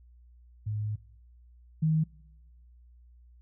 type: tone pair in turn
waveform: sine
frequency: 106 / 157.5 Hz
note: G#2 / D#3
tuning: +36 / +21 cents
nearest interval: perfect fifth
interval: 685 cents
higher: second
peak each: -29 / -22 dBFS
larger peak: second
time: 0.66-0.96 / 1.82-2.04 s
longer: first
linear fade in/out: 10 ms
effects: noise-tail reverb RT60 1.0 s tail -25 dB re dry + added 60 Hz sine -53 dBFS peak until 3.41 s